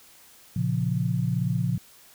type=chord; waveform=sine; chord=Bb minor; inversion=none; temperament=equal; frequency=116.54 / 138.59 / 174.61 Hz; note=Bb2 / Db3 / F3; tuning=0 / 0 / 0 cents; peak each=-27 dBFS; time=0.56-1.78 s; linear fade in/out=5 ms; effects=white hiss -53 dBFS RMS until 2.14 s